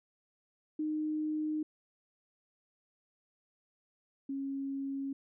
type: tone pair in turn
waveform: sine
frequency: 307.4 / 273.9 Hz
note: D#4 / C#4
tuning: -21 / -21 cents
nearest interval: major second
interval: 200 cents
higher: first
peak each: -31 / -34 dBFS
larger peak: first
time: 0.79-1.63 / 4.29-5.13 s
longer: neither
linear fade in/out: 5 ms
effects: none